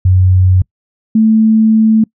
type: tone pair in turn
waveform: sine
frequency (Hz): 92.5 / 220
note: F#2 / A3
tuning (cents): 0 / 0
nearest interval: octave + minor third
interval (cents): 1500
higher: second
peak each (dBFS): -5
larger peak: neither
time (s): 0.05-0.62 / 1.15-2.04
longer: second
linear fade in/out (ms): 5
effects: noise-tail reverb RT60 0.1 s tail -26 dB re dry